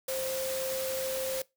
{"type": "tone in noise", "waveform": "sine", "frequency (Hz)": 526, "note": "C5", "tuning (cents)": 9, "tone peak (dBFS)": -32, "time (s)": [0.08, 1.42], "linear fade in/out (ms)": 5, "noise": "white", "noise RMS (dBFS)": -37, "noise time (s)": [0.08, 1.42], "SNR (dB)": 2, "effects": ["noise-tail reverb RT60 0.2 s tail -21 dB re dry"]}